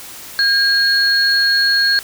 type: tone pair together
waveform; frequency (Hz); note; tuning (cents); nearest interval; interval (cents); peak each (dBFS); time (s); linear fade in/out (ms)
sine; 1615 / 4312; G#6 / C#8; -49 / -49; octave + perfect fourth; 1700; -14; 0.39-1.99; 0
effects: white hiss -34 dBFS RMS until 2.03 s